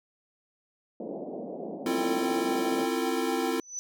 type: band-pass noise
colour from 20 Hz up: pink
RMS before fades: -37 dBFS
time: 1-2.85 s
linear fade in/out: 2 ms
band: 190 to 710 Hz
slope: 48 dB/octave
type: chord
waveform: square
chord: F major seventh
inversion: second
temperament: equal with one note detuned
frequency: 261.6 / 329.6 / 349.2 / 451.1 Hz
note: C4 / E4 / F4 / A4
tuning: 0 / 0 / 0 / +43 cents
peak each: -33 dBFS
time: 1.86-3.6 s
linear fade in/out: 2 ms
type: tone with vibrato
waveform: sine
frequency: 784 Hz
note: G5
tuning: in tune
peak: -35 dBFS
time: 1.88-3.53 s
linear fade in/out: 10 ms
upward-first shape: sine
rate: 2.3 Hz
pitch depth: 19 cents each way
type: tone with exponential growth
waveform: sine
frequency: 5990 Hz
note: F#8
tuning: 20 cents sharp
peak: -29 dBFS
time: 3.53-3.79 s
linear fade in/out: 0 ms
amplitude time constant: 55 ms
effects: none